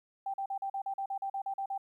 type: tone bursts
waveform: sine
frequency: 784 Hz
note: G5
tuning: in tune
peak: -32 dBFS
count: 13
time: 0.26-1.779 s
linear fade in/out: 5 ms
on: 79 ms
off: 41 ms
effects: 12-bit